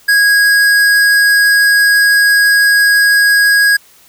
sine tone with tanh clipping, 1649 Hz, G#6, 13 cents flat, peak -8 dBFS, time 0.08-3.77 s, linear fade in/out 10 ms, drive 18 dB, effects white hiss -45 dBFS RMS until 4.08 s

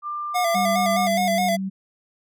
sine tone, 1191 Hz, D6, 24 cents sharp, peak -26 dBFS, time 0.02-1.09 s, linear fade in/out 50 ms
square tone with vibrato, 698.5 Hz, F5, in tune, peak -20 dBFS, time 0.34-1.57 s, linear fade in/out 20 ms, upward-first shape square, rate 4.8 Hz, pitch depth 58 cents each way
sine tone with pitch glide, 196 to 191.97 Hz, G3 to G3, 0 to -36 cents, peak -24 dBFS, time 0.54-1.7 s, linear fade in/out 20 ms, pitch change -36 cents, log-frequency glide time 1.05-1.46 s
click train, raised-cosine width 0.2 ms, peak -27 dBFS, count 5, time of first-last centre 1.08-1.484 s, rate 9.89 Hz
effects none

